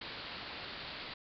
white low-pass noise, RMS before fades -45 dBFS, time 0.01-1.14 s, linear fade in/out 5 ms, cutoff 4700 Hz, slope 96 dB/octave, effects none

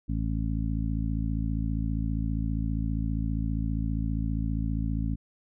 harmonic tone, 55 Hz, A1, in tune, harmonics 1 / 2 / 3 / 4 / 5, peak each -29 / -32 / -34 / -35 / -36 dBFS, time 0.08-5.16 s, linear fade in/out 20 ms, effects none

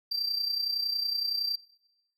triangle tone with amplitude modulation, 4699 Hz, D8, in tune, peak -24 dBFS, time 0.11-1.56 s, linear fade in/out 10 ms, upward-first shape sine, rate 30.8 Hz, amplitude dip 65%, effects noise-tail reverb RT60 1.0 s tail -22 dB re dry

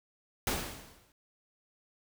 pink noise with exponential decay, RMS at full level -29 dBFS, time 0.47-1.12 s, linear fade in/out 1 ms, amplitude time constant 140 ms, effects none

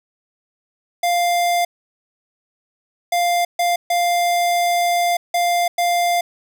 square tone bursts at uneven times, 698.5 Hz, F5, in tune, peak -16 dBFS, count 6, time 1.03-1.65 / 3.12-3.45 / 3.59-3.76 / 3.9-5.17 / 5.34-5.68 / 5.78-6.21 s, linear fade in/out 5 ms, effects none

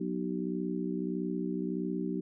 harmonic tone with a mistuned harmonic, 61.6 Hz, B1, 4 cents flat, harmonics 3 / 4 / 5 / 6, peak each -35 / -37 / -36 / -38 dBFS, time 0-2.21 s, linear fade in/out 10 ms, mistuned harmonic 6, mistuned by +60 cents, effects none

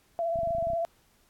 sine tone with vibrato, 672 Hz, E5, 33 cents sharp, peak -26 dBFS, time 0.19-0.85 s, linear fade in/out 0 ms, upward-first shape triangle, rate 16 Hz, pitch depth 41 cents each way
clicks, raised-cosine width 5 ms, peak -29 dBFS, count 11, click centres 0.358 / 0.389 / 0.433 / 0.474 / 0.507 / 0.55 / 0.584 / 0.626 / 0.671 / 0.702 / 0.734 s
effects pink hiss -65 dBFS RMS until 1.29 s + AAC 64 kbps

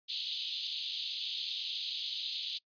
pink band-pass noise, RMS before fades -38 dBFS, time 0.08-2.59 s, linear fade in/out 20 ms, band 3200 to 4400 Hz, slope 48 dB/octave, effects noise-tail reverb RT60 0.1 s tail -25 dB re dry + resampled to 11025 Hz

